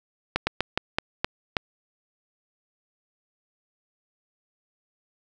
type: slowing click train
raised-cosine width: 0.3 ms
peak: -6 dBFS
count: 7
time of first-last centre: 0.36-1.568 s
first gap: 110 ms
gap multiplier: 1.24
effects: none